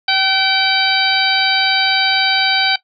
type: harmonic tone with a mistuned harmonic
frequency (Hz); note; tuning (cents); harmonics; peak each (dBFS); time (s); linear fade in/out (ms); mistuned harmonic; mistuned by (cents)
772; G5; -27; 1 / 2 / 3 / 4 / 5 / 6; -19 / -19 / -19 / -19 / -19 / -19; 0.08-2.76; 5; 2; -26
effects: noise-tail reverb RT60 0.1 s tail -17 dB re dry